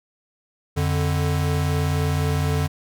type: tone pair together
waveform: square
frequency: 87.31 / 146.83 Hz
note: F2 / D3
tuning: 0 / 0 cents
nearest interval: major sixth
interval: 900 cents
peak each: -23 dBFS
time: 0.76-2.68 s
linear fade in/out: 20 ms
effects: none